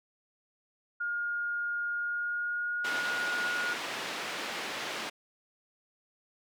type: tone with pitch glide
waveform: sine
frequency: 1421 to 1440.8 Hz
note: F6 to F#6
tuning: +30 to -46 cents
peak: -30 dBFS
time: 1-3.74 s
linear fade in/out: 10 ms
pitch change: +24 cents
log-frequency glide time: 1.9-2.97 s
type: band-pass noise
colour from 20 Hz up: white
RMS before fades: -37 dBFS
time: 2.84-5.1 s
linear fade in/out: 10 ms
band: 250 to 3000 Hz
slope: 12 dB/octave
effects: none